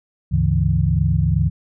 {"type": "tone cluster", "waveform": "sine", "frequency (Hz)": [72.9, 101.2, 141, 163.6], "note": ["D2", "G#2", "C#3", "E3"], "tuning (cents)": [-12, -44, 30, -13], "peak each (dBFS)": -20, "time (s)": [0.31, 1.5], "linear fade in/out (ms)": 20, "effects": []}